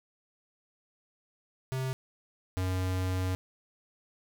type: tone pair in turn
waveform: square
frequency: 131 / 92.63 Hz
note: C3 / F#2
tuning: +2 / +2 cents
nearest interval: tritone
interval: 600 cents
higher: first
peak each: -31 / -29 dBFS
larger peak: second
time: 1.72-1.93 / 2.57-3.35 s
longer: second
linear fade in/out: 0 ms
effects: none